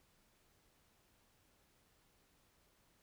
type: silence
effects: pink hiss -73 dBFS RMS until 3.02 s